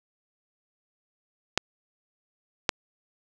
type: clicks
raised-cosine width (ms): 0.2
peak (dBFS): -3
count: 2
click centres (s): 1.576 / 2.692
effects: 7-bit